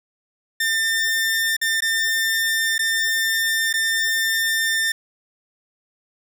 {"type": "tone with dropouts", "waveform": "sawtooth", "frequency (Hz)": 1799, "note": "A6", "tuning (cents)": 38, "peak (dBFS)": -15, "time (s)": [0.6, 4.92], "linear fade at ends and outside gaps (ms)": 5, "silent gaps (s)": [[1.567, 1.614], [1.806, 1.821], [2.781, 2.791], [3.729, 3.738]], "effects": []}